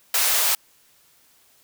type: high-pass noise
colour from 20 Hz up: white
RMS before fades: -20 dBFS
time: 0.14-0.55 s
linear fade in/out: 2 ms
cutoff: 530 Hz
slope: 24 dB/octave
effects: white hiss -58 dBFS RMS until 1.63 s